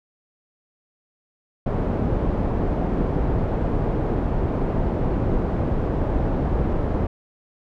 pink low-pass noise, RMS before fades -22 dBFS, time 1.66-7.07 s, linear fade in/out 5 ms, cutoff 620 Hz, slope 12 dB/octave, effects none

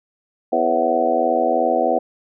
harmonic tone with a mistuned harmonic, 83 Hz, E2, 12 cents sharp, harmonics 3 / 4 / 5 / 6 / 7 / 8 / 9, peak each -26 / -25 / -28 / -22 / -24 / -21 / -20 dBFS, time 0.52-1.99 s, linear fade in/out 10 ms, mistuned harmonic 7, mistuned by -59 cents, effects none

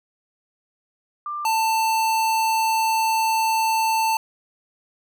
sine / square tone pair in turn, 1188 / 890 Hz, D6 / A5, +20 / +20 cents, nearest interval perfect fourth, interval 500 cents, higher first, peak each -26 / -19 dBFS, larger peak second, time 1.26-1.45 / 1.45-4.17 s, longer second, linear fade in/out 2 ms, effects none

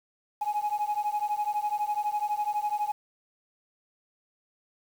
sine beating tone pair, 830.6 / 842.6 Hz, G#5 / G#5, 0 / +25 cents, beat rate 12 Hz, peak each -28 dBFS, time 0.41-2.92 s, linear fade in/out 10 ms, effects tanh soft clip ceiling -22 dBFS + 8-bit

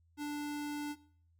square tone, 293.7 Hz, D4, in tune, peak -37 dBFS, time 0.17-0.96 s, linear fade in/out 50 ms, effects noise-tail reverb RT60 0.5 s tail -18 dB re dry + added 83 Hz sine -66 dBFS peak until 1.39 s

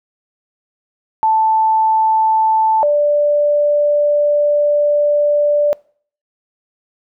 sine tone pair in turn, 880 / 587.3 Hz, A5 / D5, 0 / 0 cents, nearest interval perfect fifth, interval 700 cents, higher first, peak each -10 dBFS, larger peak neither, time 1.23-2.83 / 2.83-5.73 s, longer second, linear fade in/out 0 ms, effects noise-tail reverb RT60 0.5 s tail -24 dB re dry

